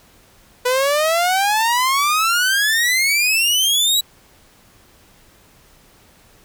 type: exponential sweep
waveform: sawtooth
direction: up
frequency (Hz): 490.4 to 3944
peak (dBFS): -11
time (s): 0.65-4.01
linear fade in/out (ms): 10
effects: pink hiss -51 dBFS RMS until 6.44 s